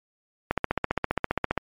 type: click train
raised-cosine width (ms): 0.5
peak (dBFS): -8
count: 17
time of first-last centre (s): 0.51-1.577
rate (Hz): 15
effects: MP3 64 kbps